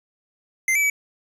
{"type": "tone with pitch steps", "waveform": "square", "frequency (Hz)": [2081, 2308, 2284], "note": ["C7", "D7", "D7"], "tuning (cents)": [-10, -31, -49], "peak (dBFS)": -18, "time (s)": [0.68, 0.899], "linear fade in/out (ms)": 2, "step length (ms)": 73, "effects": ["resampled to 32000 Hz"]}